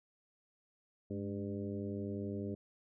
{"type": "harmonic tone with a mistuned harmonic", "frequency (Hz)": 100, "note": "G2", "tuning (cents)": 35, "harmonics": [1, 2, 3, 4, 5, 6], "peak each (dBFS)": [-43, -41, -44, -44, -49, -52], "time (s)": [1.1, 2.55], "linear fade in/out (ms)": 5, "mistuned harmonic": 2, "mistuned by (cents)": 70, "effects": []}